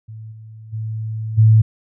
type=tone with level steps; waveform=sine; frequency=110 Hz; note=A2; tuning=in tune; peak=-31 / -35 / -22 / -7 dBFS; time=0.08-1.62 s; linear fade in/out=10 ms; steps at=0.31 / 0.72 / 1.37 s; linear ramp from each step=20 ms; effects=none